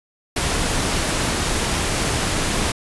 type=noise; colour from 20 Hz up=pink; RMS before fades=-21 dBFS; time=0.36-2.72 s; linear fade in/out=5 ms; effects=resampled to 24000 Hz